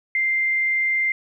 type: tone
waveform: sine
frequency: 2093 Hz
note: C7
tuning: in tune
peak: -18 dBFS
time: 0.15-1.12 s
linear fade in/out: 2 ms
effects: 10-bit